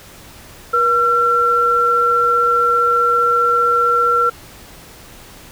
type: tone pair together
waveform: sine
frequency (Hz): 480 / 1357.6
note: B4 / F6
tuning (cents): -49 / -49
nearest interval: octave + tritone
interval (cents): 1800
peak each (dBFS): -19 / -12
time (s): 0.73-4.3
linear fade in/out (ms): 10
effects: pink hiss -40 dBFS RMS until 5.51 s